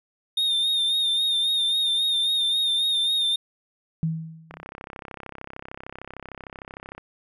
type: tone with vibrato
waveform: triangle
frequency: 3655 Hz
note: A#7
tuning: 35 cents flat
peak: -19 dBFS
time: 0.37-3.36 s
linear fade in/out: 5 ms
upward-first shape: sine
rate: 3.7 Hz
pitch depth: 46 cents each way
type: tone with exponential decay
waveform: sine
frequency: 161.4 Hz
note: E3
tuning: 36 cents flat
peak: -19 dBFS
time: 4.03-4.63 s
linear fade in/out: 0 ms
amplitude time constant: 130 ms
type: click train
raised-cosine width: 0.5 ms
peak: -22 dBFS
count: 83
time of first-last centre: 4.51-6.98 s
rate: 33.2 Hz
effects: none